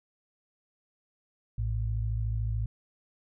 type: tone pair together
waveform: sine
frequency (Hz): 56.22 / 110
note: A1 / A2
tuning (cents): +38 / 0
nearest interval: octave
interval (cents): 1162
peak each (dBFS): -30 / -30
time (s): 1.58-2.66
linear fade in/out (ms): 5
effects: none